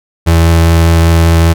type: tone with vibrato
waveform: 35% pulse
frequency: 83 Hz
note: E2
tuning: 12 cents sharp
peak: -3 dBFS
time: 0.26-1.54 s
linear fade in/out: 20 ms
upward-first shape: triangle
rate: 5.1 Hz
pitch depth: 10 cents each way
effects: none